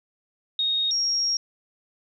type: tone pair in turn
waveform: sine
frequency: 3729 / 5587 Hz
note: A#7 / F8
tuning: 0 / 0 cents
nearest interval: perfect fifth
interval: 700 cents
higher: second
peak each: -21 dBFS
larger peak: neither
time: 0.59-0.91 / 0.91-1.37 s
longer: second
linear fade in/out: 2 ms
effects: none